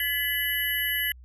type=tone cluster; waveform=sine; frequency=1718 / 2009 / 2976 / 11590 Hz; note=A6 / B6 / F#7 / F#9; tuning=-42 / +29 / +9 / -37 cents; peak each=-30 dBFS; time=0-1.12 s; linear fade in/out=2 ms; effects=added 62 Hz sine -45 dBFS peak until 1.24 s